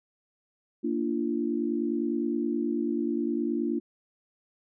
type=chord; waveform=sine; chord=Bb major; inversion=none; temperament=equal with one note detuned; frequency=233.1 / 293.7 / 343.2 Hz; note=Bb3 / D4 / F4; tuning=0 / 0 / -30 cents; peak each=-30 dBFS; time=0.83-3.8 s; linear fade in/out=20 ms; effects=none